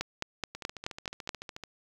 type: two click trains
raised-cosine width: 0.2 ms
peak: -14 / -23 dBFS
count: 7 / 16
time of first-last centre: 0.01-1.292 / 0.55-1.637 s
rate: 4.68 / 13.8 Hz
effects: 8-bit